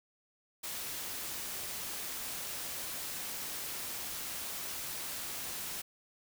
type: noise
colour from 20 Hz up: white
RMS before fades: -40 dBFS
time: 0.63-5.82 s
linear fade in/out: 10 ms
effects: none